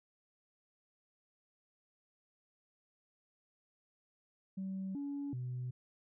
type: tone with pitch steps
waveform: sine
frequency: 191.2 / 283.1 / 125.3 Hz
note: G3 / C#4 / B2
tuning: -43 / +37 / +25 cents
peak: -36 dBFS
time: 4.57-5.71 s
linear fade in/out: 10 ms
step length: 380 ms
effects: tanh soft clip ceiling -34 dBFS